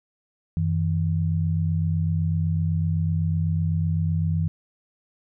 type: tone pair together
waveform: sine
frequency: 92.5 / 160.43 Hz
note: F#2 / E3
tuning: 0 / -47 cents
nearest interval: minor seventh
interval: 953 cents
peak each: -23 dBFS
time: 0.57-4.48 s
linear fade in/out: 0 ms
effects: none